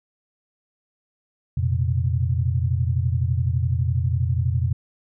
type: chord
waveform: sine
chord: F suspended fourth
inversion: none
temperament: equal with one note detuned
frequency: 87.31 / 118.78 / 130.81 Hz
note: F2 / Bb2 / C3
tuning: 0 / +33 / 0 cents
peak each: -22 / -23 / -25 dBFS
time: 1.57-4.73 s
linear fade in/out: 5 ms
effects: none